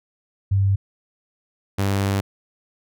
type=tone pair in turn; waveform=sine / sawtooth; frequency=98 / 98.74 Hz; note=G2 / G2; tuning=0 / +13 cents; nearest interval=unison; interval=13 cents; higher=second; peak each=-15 / -15 dBFS; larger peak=neither; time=0.51-0.76 / 1.78-2.21 s; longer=second; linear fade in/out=10 ms; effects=none

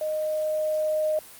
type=tone with level ramp; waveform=sine; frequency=618 Hz; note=D#5; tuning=12 cents flat; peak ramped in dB=-25 to -21 dBFS; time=0.01-1.19 s; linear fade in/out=2 ms; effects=white hiss -46 dBFS RMS until 1.39 s + Opus 32 kbps

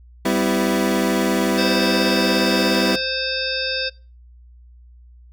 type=chord; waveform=25% pulse; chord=E minor; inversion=first; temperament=equal with one note detuned; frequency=196 / 253.2 / 329.6 Hz; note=G3 / B3 / E4; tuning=0 / +43 / 0 cents; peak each=-18 dBFS; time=0.25-2.96 s; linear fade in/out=5 ms
type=harmonic tone; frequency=523.3 Hz; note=C5; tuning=in tune; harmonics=1 / 3 / 5 / 7 / 9 / 10; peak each=-28 / -28 / -28 / -28 / -28 / -28 dBFS; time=1.57-3.9 s; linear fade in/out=20 ms
effects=noise-tail reverb RT60 0.3 s tail -20 dB re dry + added 60 Hz sine -43 dBFS peak until 5.32 s

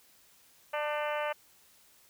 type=harmonic tone with a mistuned harmonic; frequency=297.7 Hz; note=D4; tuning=24 cents sharp; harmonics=2 / 3 / 4 / 5 / 6 / 7 / 8 / 9 / 10; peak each=-33 / -37 / -39 / -41 / -43 / -44 / -45 / -46 / -47 dBFS; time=0.73-1.33 s; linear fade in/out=10 ms; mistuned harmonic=5; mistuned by=+29 cents; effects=white hiss -62 dBFS RMS until 2.09 s

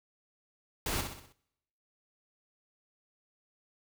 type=noise with echo; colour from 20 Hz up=pink; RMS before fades=-33 dBFS; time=0.86-1.01 s; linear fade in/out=2 ms; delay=63 ms; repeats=5; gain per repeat=-6 dB; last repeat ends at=1.325 s; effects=noise-tail reverb RT60 0.9 s tail -25 dB re dry

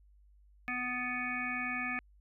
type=harmonic tone; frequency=248.3 Hz; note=B3; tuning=9 cents sharp; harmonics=1 / 3 / 5 / 7 / 9 / 10; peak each=-41 / -44 / -42 / -39 / -38 / -41 dBFS; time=0.68-1.99 s; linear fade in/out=0 ms; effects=added 50 Hz sine -59 dBFS peak until 2.2 s

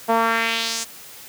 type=tone with band-pass filter sweep; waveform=sawtooth; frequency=227.6 Hz; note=A#3; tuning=41 cents flat; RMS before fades=-21 dBFS; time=0.08-0.85 s; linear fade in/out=20 ms; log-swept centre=740 to 7600 Hz; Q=1.9; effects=white hiss -41 dBFS RMS until 1.28 s + high-pass 80 Hz 12 dB/octave

